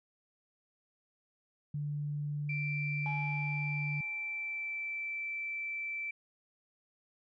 sine tone, 146.83 Hz, D3, in tune, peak -33 dBFS, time 1.74-4.01 s, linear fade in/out 5 ms
sine tone with pitch glide, 2349 to 2330 Hz, D7 to D7, 0 to -14 cents, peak -35 dBFS, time 2.49-6.11 s, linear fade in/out 5 ms, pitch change -14 cents, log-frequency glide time 3.74-4.71 s
sine tone with exponential decay, 847 Hz, G#5, 34 cents sharp, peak -36 dBFS, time 3.06-5.23 s, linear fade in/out 0 ms, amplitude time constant 470 ms
effects tanh soft clip ceiling -23 dBFS

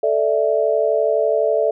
sine chord, A suspended fourth, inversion none, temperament equal, 440 / 587.3 / 659.3 Hz, A4 / D5 / E5, 0 / 0 / 0 cents, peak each -19 dBFS, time 0.03-1.71 s, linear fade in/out 5 ms, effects none

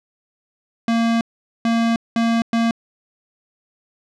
square tone bursts at uneven times, 230.1 Hz, A#3, 22 cents flat, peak -16 dBFS, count 4, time 0.88-1.21 / 1.65-1.96 / 2.16-2.42 / 2.53-2.71 s, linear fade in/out 2 ms, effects low-pass 5000 Hz 12 dB/octave

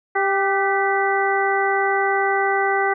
harmonic tone with a mistuned harmonic, 393.7 Hz, G4, 8 cents sharp, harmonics 1 / 2 / 3 / 4 / 5, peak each -22 / -21 / -26 / -25 / -24 dBFS, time 0.15-2.94 s, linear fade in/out 10 ms, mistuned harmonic 4, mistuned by -52 cents, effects none

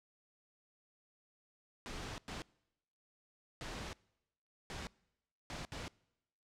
pink noise bursts at uneven times, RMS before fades -44 dBFS, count 6, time 1.86-2.18 / 2.28-2.42 / 3.61-3.93 / 4.7-4.87 / 5.5-5.65 / 5.72-5.88 s, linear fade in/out 0 ms, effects noise-tail reverb RT60 0.9 s tail -25 dB re dry + low-pass 6000 Hz 12 dB/octave

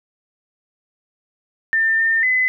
sine tone with pitch steps, 1796 / 1809 / 2020 Hz, A6 / A6 / B6, +35 / +48 / +39 cents, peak -14 dBFS, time 1.73-2.48 s, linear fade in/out 0 ms, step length 250 ms, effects none

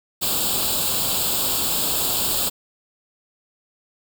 white noise with comb filter, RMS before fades -22 dBFS, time 0.21-2.5 s, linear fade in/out 20 ms, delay 0.25 ms, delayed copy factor +0.8, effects none

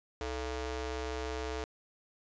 sawtooth ring-modulated tone, 251.7 Hz, B3, 33 cents sharp, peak -28 dBFS, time 0.21-1.64 s, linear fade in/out 0 ms, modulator 185 Hz, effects resampled to 16000 Hz

